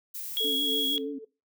violet noise, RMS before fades -37 dBFS, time 0.14-0.97 s, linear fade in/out 10 ms
sine tone, 3322 Hz, G#7, in tune, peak -25 dBFS, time 0.37-0.98 s, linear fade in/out 0 ms
sine tone with tremolo, 439.8 Hz, A4, 1 cent flat, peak -31 dBFS, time 0.4-1.25 s, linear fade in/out 10 ms, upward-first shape sine, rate 3.5 Hz, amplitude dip 80%
sine tone with vibrato, 278.5 Hz, C#4, 8 cents sharp, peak -33 dBFS, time 0.44-1.19 s, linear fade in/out 10 ms, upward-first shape sine, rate 6.4 Hz, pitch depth 60 cents each way
effects noise-tail reverb RT60 0.3 s tail -21 dB re dry

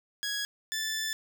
15% pulse tone pair in turn, 1663 / 1756 Hz, G#6 / A6, +2 / -4 cents, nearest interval minor second, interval 94 cents, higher second, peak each -24 dBFS, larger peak neither, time 0.23-0.45 / 0.72-1.13 s, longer second, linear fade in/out 0 ms, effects none

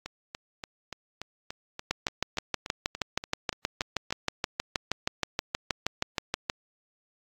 two click trains, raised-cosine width 0.2 ms, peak -9 / -19 dBFS, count 30 / 15, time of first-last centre 1.91-6.499 / 0.06-4.106 s, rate 6.32 / 3.46 Hz, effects AAC 64 kbps

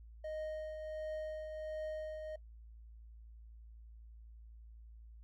triangle tone with tremolo, 621 Hz, D#5, 3 cents flat, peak -36 dBFS, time 0.24-2.36 s, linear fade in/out 5 ms, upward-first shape triangle, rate 1.4 Hz, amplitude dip 45%, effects noise-tail reverb RT60 0.1 s tail -19 dB re dry + added 56 Hz sine -52 dBFS peak until 5.23 s

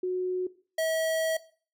sine / square tone pair in turn, 366.5 / 643.9 Hz, F#4 / E5, -16 / -41 cents, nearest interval minor seventh, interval 975 cents, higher second, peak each -26 dBFS, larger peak neither, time 0.03-0.47 / 0.78-1.37 s, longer second, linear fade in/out 5 ms, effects noise-tail reverb RT60 0.4 s tail -17 dB re dry

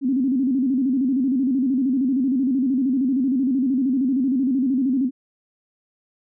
sine tone with vibrato, 261.6 Hz, C4, in tune, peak -17 dBFS, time 0.01-5.11 s, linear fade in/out 50 ms, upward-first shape square, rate 13 Hz, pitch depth 97 cents each way, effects none

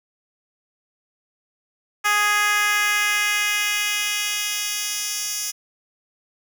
10% pulse tone with high-pass filter sweep, 415.3 Hz, G#4, in tune, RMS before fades -22 dBFS, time 2.04-5.52 s, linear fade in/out 20 ms, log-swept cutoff 1200 to 5300 Hz, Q 1.3, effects none

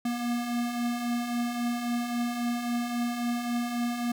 square beating tone pair, 236.4 / 240.1 Hz, A#3 / B3, +24 / -49 cents, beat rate 3.7 Hz, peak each -37 / -29 dBFS, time 0.05-4.12 s, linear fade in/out 5 ms, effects none

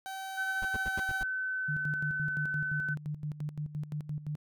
30% pulse tone, 769 Hz, G5, 33 cents flat, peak -35 dBFS, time 0.06-1.23 s, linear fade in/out 0 ms
sine tone with pitch glide, 1526 to 1515.5 Hz, G6 to F#6, -47 to +41 cents, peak -31 dBFS, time 0.36-2.95 s, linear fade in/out 20 ms, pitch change -12 cents, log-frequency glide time 0.55-2.3 s
brown noise bursts, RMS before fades -37 dBFS, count 6, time 0.62-1.235 s, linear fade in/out 5 ms, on 30 ms, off 87 ms
sine tone with tremolo, 149.8 Hz, D3, 35 cents sharp, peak -32 dBFS, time 1.68-4.36 s, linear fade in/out 10 ms, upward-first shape square, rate 5.8 Hz, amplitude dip 75%
effects none

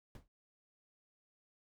brown noise with exponential decay, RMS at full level -43 dBFS, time 0.15-0.28 s, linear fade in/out 1 ms, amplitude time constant 27 ms, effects none

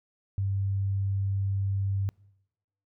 sine tone, 98.1 Hz, G2, 2 cents sharp, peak -25 dBFS, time 0.38-2.09 s, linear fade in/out 0 ms, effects noise-tail reverb RT60 0.9 s tail -26 dB re dry

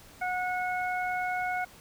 harmonic tone, 730 Hz, F#5, 24 cents flat, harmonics 1 / 2 / 3, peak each -30 / -34 / -36 dBFS, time 0.21-1.65 s, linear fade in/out 10 ms, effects pink hiss -53 dBFS RMS until 1.8 s

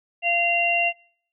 harmonic tone, 690 Hz, F5, 21 cents flat, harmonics 1 / 3 / 4, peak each -24 / -29 / -20 dBFS, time 0.22-0.93 s, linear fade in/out 50 ms, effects noise-tail reverb RT60 0.6 s tail -24 dB re dry

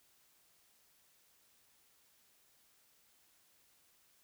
silence, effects white hiss -70 dBFS RMS until 4.23 s

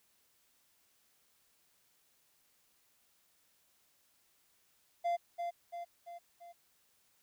triangle tone with echo, 691 Hz, F5, 19 cents flat, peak -28 dBFS, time 5.04-5.17 s, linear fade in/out 20 ms, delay 340 ms, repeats 4, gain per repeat -5 dB, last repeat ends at 6.53 s, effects white hiss -72 dBFS RMS until 7.22 s

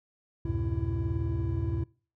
triangle tone cluster, 70.9 / 89.3 / 107.2 / 128.3 / 333.6 Hz, C#2 / F2 / A2 / C3 / E4, +40 / +39 / -45 / -34 / +21 cents, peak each -32 / -31 / -31 / -33 / -34 dBFS, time 0.45-1.84 s, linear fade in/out 5 ms, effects noise-tail reverb RT60 0.4 s tail -24 dB re dry

